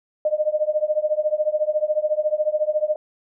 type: tone with tremolo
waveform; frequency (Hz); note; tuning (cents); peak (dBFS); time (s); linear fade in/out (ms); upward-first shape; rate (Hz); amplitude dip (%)
sine; 610; D#5; -34; -14; 0.25-2.96; 2; triangle; 14; 100
effects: none